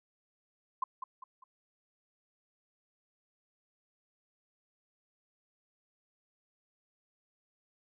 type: tone with echo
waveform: sine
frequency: 1046.5 Hz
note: C6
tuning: in tune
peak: -28 dBFS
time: 0.82-0.84 s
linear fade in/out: 5 ms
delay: 200 ms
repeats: 3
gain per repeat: -8 dB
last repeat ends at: 1.44 s
effects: none